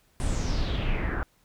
brown noise with low-pass filter sweep, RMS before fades -27 dBFS, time 0.2-1.23 s, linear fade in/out 0 ms, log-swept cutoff 9500 to 1400 Hz, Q 4.6, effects pink hiss -65 dBFS RMS until 1.44 s

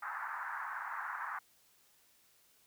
white band-pass noise, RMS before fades -41 dBFS, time 0.02-1.39 s, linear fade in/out 5 ms, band 850 to 1700 Hz, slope 48 dB/octave, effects white hiss -68 dBFS RMS until 2.66 s

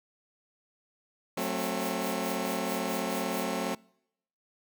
15% pulse chord, F# diminished, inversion none, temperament just, 185 / 222 / 266.4 Hz, F#3 / A3 / C4, 0 / +16 / +31 cents, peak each -28 dBFS, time 1.37-3.75 s, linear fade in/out 5 ms
blue noise with tremolo, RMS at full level -40 dBFS, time 1.37-3.48 s, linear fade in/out 50 ms, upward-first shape sine, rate 4.6 Hz, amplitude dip 95%
effects noise-tail reverb RT60 0.8 s tail -26 dB re dry

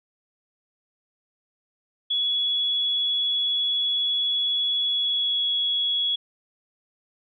sine tone with pitch glide, 3378 to 3353 Hz, G#7 to G#7, +29 to +16 cents, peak -21 dBFS, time 2.1-6.16 s, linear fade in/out 10 ms, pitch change -13 cents, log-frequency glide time 4.9-5.48 s, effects none

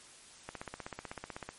click train, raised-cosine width 0.5 ms, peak -25 dBFS, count 17, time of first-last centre 0.49-1.49 s, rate 16 Hz, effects white hiss -55 dBFS RMS until 1.58 s + MP3 48 kbps

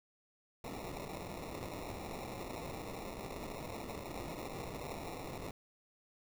violet noise with sample-and-hold, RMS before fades -44 dBFS, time 0.64-5.51 s, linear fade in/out 2 ms, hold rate 1575 Hz, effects none

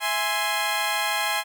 15% pulse chord, E augmented, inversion none, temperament equal, 659.3 / 830.6 / 1046.5 Hz, E5 / G#5 / B#5, 0 / 0 / 0 cents, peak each -25 / -19 / -21 dBFS, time 0-1.44 s, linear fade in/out 50 ms, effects none

